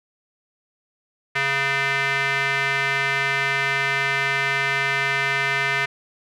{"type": "tone with band-pass filter", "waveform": "square", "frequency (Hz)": 138.1, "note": "C#3", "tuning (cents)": -6, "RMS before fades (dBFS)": -22, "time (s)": [1.35, 5.86], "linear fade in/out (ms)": 10, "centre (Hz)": 2000, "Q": 2.9, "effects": []}